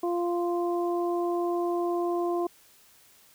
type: harmonic tone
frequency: 347.6 Hz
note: F4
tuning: 8 cents flat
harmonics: 1 / 2 / 3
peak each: -26 / -32 / -36 dBFS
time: 0.03-2.47 s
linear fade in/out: 5 ms
effects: white hiss -58 dBFS RMS until 3.34 s